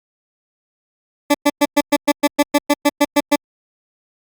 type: tone bursts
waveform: 20% pulse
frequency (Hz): 290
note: D4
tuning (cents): -22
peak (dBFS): -5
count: 14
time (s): 1.3-3.36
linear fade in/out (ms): 10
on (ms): 45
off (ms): 110
effects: Opus 48 kbps